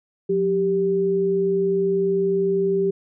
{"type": "tone pair together", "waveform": "sine", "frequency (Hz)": [179.32, 392], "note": ["F3", "G4"], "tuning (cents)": [46, 0], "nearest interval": "octave + major second", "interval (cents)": 1354, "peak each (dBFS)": [-26, -18], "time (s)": [0.29, 2.91], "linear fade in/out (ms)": 10, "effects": []}